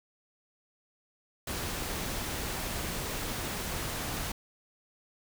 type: noise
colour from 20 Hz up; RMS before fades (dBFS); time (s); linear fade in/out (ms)
pink; -35; 1.47-4.32; 5
effects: none